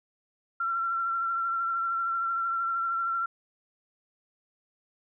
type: tone with vibrato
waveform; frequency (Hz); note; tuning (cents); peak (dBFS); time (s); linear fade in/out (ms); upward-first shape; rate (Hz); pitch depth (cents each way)
sine; 1359; F6; -48; -26; 0.6-3.26; 5; sine; 13; 26
effects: none